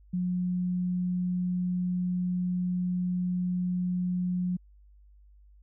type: tone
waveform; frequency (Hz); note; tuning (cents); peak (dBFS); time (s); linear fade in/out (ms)
sine; 180; F#3; -47; -26; 0.13-4.57; 10
effects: added 50 Hz sine -53 dBFS peak until 5.62 s